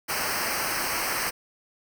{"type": "noise with comb filter", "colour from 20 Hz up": "pink", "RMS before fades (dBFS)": -28, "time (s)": [0.08, 1.31], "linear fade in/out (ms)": 20, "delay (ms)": 0.28, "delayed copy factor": -0.9, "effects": []}